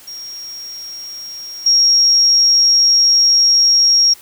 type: tone with level steps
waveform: sine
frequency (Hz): 5588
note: F8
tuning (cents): 0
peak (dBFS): -27 / -8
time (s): 0.07-4.14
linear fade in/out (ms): 10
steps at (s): 1.66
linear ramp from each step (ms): 5
effects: white hiss -42 dBFS RMS until 4.21 s